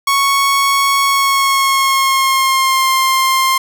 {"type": "tone with pitch glide", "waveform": "sawtooth", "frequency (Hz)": [1107, 1055.8], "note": ["C#6", "C6"], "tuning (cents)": [-3, 15], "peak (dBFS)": -7, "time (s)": [0.07, 3.58], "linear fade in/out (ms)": 5, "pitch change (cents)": -82, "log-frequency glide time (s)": [1.05, 2.88], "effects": []}